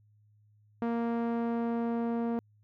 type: tone with low-pass filter sweep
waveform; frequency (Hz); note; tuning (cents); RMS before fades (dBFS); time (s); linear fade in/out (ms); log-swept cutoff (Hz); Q
sawtooth; 233.1; A#3; 0; -31; 0.82-2.39; 0; 1200 to 790; 0.73
effects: added 105 Hz sine -61 dBFS peak until 2.63 s